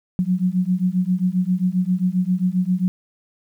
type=beating tone pair; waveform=sine; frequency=179 / 186.5 Hz; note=F3 / F#3; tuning=+43 / +14 cents; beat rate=7.5 Hz; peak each=-20 / -20 dBFS; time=0.19-2.88 s; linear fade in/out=0 ms; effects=9-bit